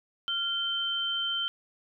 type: tone pair together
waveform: sine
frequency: 1396.9 / 3109 Hz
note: F6 / G7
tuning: 0 / -15 cents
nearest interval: octave + major second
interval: 1385 cents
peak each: -35 / -28 dBFS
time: 0.28-1.48 s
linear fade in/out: 0 ms
effects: none